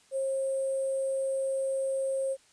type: tone with sample-and-hold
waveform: sine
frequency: 536 Hz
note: C5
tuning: 42 cents sharp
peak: -27 dBFS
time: 0.11-2.37 s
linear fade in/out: 50 ms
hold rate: 8820 Hz
effects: white hiss -62 dBFS RMS until 2.52 s + resampled to 22050 Hz